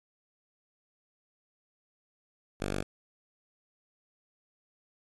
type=tone; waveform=5% pulse; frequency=49 Hz; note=G1; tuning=in tune; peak=-20 dBFS; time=2.6-2.83 s; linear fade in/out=10 ms; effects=AAC 32 kbps